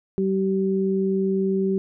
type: tone pair together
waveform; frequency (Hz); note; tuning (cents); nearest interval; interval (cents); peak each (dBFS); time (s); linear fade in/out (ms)
sine; 192.2 / 384.4; G3 / G4; -34 / -34; octave; 1200; -22; 0.18-1.78; 0
effects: none